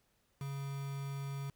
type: tone with quantisation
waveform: triangle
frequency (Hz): 138.59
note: C#3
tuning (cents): 0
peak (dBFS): -36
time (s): 0.41-1.5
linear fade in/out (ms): 2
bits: 8
effects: pink hiss -75 dBFS RMS until 1.55 s